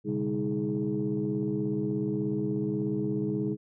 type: tone cluster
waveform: sine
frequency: 124.3 / 140.9 / 202.8 / 316.6 / 418.1 Hz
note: B2 / C#3 / G#3 / D#4 / G#4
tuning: +12 / +29 / -41 / +30 / +12 cents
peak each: -37 / -34 / -31 / -31 / -33 dBFS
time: 0.04-3.57 s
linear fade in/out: 50 ms
effects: tanh soft clip ceiling -18 dBFS